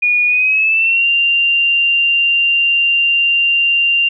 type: tone with pitch glide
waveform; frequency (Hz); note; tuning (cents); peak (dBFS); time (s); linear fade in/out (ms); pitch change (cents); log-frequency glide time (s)
sine; 2449 to 2781; D#7 to F7; -28 to -8; -10; 0.02-4.09; 10; +220; 0.27-1.07
effects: none